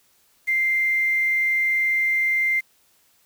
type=tone with quantisation; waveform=sine; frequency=2093 Hz; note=C7; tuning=in tune; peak=-18 dBFS; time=0.47-2.61 s; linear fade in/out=20 ms; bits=7; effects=white hiss -61 dBFS RMS until 3.25 s